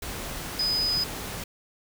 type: tone in noise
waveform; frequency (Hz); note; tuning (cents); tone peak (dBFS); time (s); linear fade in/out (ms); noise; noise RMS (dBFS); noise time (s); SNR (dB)
sine; 5000; D#8; +8; -23; 0.59-1.04; 5; pink; -35; 0.02-1.44; +9
effects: none